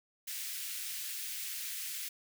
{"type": "high-pass noise", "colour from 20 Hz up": "white", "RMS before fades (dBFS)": -40, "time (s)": [0.27, 2.09], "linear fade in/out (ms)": 10, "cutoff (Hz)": 1800, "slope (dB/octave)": 24, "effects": []}